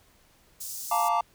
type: high-pass noise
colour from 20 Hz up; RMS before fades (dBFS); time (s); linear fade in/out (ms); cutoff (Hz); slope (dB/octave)
pink; -37; 0.6-1.09; 10; 5700; 24
type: chord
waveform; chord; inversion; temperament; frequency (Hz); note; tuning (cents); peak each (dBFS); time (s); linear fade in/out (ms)
triangle; Bb major seventh; second; just; 699.2 / 874.1 / 932.3 / 1165.4; F5 / A5 / Bb5 / D6; +2 / -12 / 0 / -14; -26; 0.91-1.21; 5
effects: pink hiss -61 dBFS RMS until 1.34 s